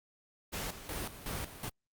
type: noise with tremolo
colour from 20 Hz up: pink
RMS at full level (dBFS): -38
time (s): 0.52-1.7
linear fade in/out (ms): 20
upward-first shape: square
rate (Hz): 2.7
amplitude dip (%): 70
effects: Opus 48 kbps